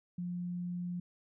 sine tone, 176.8 Hz, F3, 22 cents sharp, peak -35 dBFS, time 0.18-1 s, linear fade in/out 5 ms, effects none

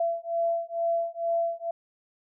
sine beating tone pair, 673 / 675.2 Hz, E5 / E5, +36 / +41 cents, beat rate 2.2 Hz, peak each -28 dBFS, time 0-1.71 s, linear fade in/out 5 ms, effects none

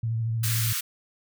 sine tone with vibrato, 113.6 Hz, A#2, 44 cents flat, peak -24 dBFS, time 0.03-0.73 s, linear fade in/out 5 ms, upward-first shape sine, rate 13 Hz, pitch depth 34 cents each way
white high-pass noise, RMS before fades -29 dBFS, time 0.43-0.81 s, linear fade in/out 10 ms, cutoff 1200 Hz, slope 48 dB/octave
effects none

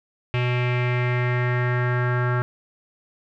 square tone with low-pass filter sweep, 123.47 Hz, B2, in tune, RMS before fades -22 dBFS, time 0.34-2.42 s, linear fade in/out 0 ms, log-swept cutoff 2600 to 1500 Hz, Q 4.2, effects none

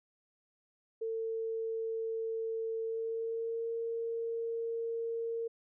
sine tone with pitch glide, 450 to 459.7 Hz, A4 to A#4, +39 to -24 cents, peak -33 dBFS, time 1.01-5.48 s, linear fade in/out 10 ms, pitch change +37 cents, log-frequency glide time 2.84-3.7 s, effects none

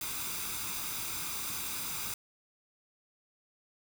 white noise with comb filter, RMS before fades -37 dBFS, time 0.01-2.14 s, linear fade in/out 2 ms, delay 0.82 ms, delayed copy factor +0.6, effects none

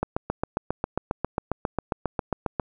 click train, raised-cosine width 1 ms, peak -10 dBFS, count 20, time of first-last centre 0.03-2.598 s, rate 7.4 Hz, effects none

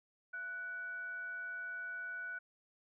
sine tone with frequency modulation, 1481 Hz, F#6, 1 cent sharp, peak -40 dBFS, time 0.33-2.39 s, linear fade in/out 10 ms, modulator 801 Hz, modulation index 0.21, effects none

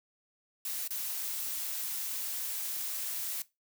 blue noise with dropouts, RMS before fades -36 dBFS, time 0.65-3.42 s, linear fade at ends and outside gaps 2 ms, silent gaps 0.877-0.906 s, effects noise-tail reverb RT60 0.2 s tail -18 dB re dry

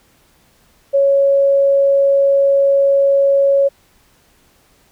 sine tone, 554.4 Hz, C#5, in tune, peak -9 dBFS, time 0.93-3.69 s, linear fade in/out 20 ms, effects pink hiss -54 dBFS RMS until 4.91 s

